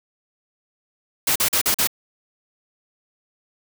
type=noise bursts; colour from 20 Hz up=white; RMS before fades=-19 dBFS; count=5; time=1.27-1.873 s; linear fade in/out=5 ms; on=87 ms; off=42 ms; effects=none